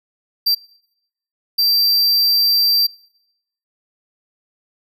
square tone bursts at uneven times, 4699 Hz, D8, in tune, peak -13 dBFS, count 2, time 0.46-0.55 / 1.58-2.87 s, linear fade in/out 10 ms, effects noise-tail reverb RT60 0.8 s tail -24 dB re dry

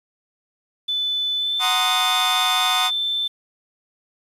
sine tone with pitch glide, 3500 to 3541 Hz, A7 to A7, -10 to +10 cents, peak -20 dBFS, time 0.88-3.28 s, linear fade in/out 10 ms, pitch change +20 cents, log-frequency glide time 1.38-1.58 s
sawtooth chord, C half-diminished seventh, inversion second, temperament equal, 740 / 932.3 / 1046.5 / 1244.5 Hz, Gb5 / Bb5 / C6 / Eb6, 0 / 0 / 0 / 0 cents, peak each -20 / -25 / -23 / -20 dBFS, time 1.59-2.91 s, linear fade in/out 50 ms
effects resampled to 32000 Hz + 8-bit

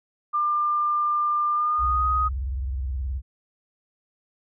sine tone with pitch glide, 1196 to 1251.1 Hz, D6 to D#6, +31 to +9 cents, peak -20 dBFS, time 0.33-2.29 s, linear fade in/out 20 ms, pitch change +78 cents, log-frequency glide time 1.51-2.06 s
sine tone with vibrato, 65.41 Hz, C2, in tune, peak -25 dBFS, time 1.78-3.22 s, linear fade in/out 50 ms, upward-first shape square, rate 19 Hz, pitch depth 180 cents each way
effects none

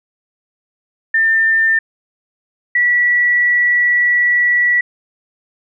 sine tone pair in turn, 1797 / 1946.1 Hz, A6 / B6, +36 / -26 cents, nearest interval minor second, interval 138 cents, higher second, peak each -10 dBFS, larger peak neither, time 1.14-1.79 / 2.75-4.81 s, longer second, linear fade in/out 5 ms, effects none

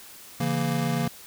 square chord, A# diminished, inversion first, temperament just, 139.85 / 167.82 / 233.1 Hz, C#3 / E3 / A#3, +16 / +31 / 0 cents, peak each -29 dBFS, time 0.4-1.08 s, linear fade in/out 5 ms, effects white hiss -46 dBFS RMS until 1.26 s

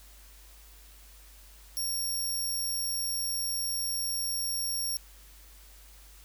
15% pulse tone, 5560 Hz, F8, 9 cents flat, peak -24 dBFS, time 1.77-4.97 s, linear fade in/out 0 ms, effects added 50 Hz sine -52 dBFS peak until 6.24 s + white hiss -56 dBFS RMS until 6.24 s

